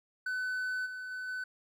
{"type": "tone with level steps", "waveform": "triangle", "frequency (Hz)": 1507, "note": "F#6", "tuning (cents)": 31, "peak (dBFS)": [-30, -37, -35, -33], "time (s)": [0.26, 1.44], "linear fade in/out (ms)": 5, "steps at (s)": [0.85, 1.1, 1.27], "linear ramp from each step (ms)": 20, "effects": []}